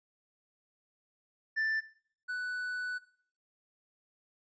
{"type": "tone pair in turn", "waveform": "triangle", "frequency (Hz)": [1769, 1487.5], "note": ["A6", "F#6"], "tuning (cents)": [9, 9], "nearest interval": "minor third", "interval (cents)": 300, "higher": "first", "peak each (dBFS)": [-27, -31], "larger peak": "first", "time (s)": [[1.56, 1.81], [2.28, 2.99]], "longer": "second", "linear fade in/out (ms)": 20, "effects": ["noise-tail reverb RT60 0.5 s tail -17 dB re dry", "resampled to 16000 Hz"]}